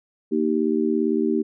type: chord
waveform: sine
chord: Eb major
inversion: second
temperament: just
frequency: 233.3 / 311.1 / 388.9 Hz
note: Bb3 / Eb4 / G4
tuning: +2 / 0 / -14 cents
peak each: -23 dBFS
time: 0.31-1.43 s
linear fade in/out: 20 ms
effects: none